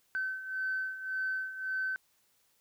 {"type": "beating tone pair", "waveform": "sine", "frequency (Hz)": [1530, 1531.8], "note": ["G6", "G6"], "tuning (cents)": [-42, -40], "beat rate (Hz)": 1.8, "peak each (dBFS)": [-38, -33], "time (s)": [0.15, 1.96], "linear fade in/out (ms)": 0, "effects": ["tanh soft clip ceiling -25 dBFS", "white hiss -71 dBFS RMS until 2.6 s"]}